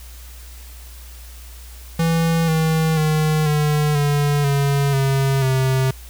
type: tone with pitch steps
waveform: square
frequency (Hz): 165.1 / 159.84 / 154.76 / 149.83 / 145.06 / 140.45 / 135.97 / 131.65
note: E3 / D#3 / D#3 / D3 / D3 / C#3 / C#3 / C3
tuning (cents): +3 / +47 / -9 / +35 / -21 / +23 / -33 / +11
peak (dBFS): -16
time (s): 1.99-5.91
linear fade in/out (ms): 5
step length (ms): 490
effects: added 60 Hz sine -36 dBFS peak until 6.09 s + white hiss -44 dBFS RMS until 6.09 s